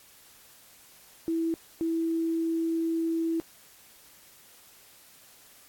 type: tone pair in turn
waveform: sine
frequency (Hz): 328.7 / 328.7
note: E4 / E4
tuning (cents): -5 / -5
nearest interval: unison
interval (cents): 0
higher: neither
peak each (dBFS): -25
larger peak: neither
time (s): 1.28-1.54 / 1.81-3.4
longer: second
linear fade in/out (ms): 0
effects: white hiss -55 dBFS RMS until 5.68 s + AAC 64 kbps